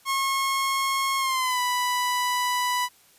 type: tone with pitch glide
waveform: sawtooth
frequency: 1085 to 989.2 Hz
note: C#6 to B5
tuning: -37 to +3 cents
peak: -19 dBFS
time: 0.05-2.89 s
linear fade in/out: 50 ms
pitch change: -160 cents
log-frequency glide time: 1.18-1.6 s
effects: white hiss -57 dBFS RMS until 3.18 s + resampled to 32000 Hz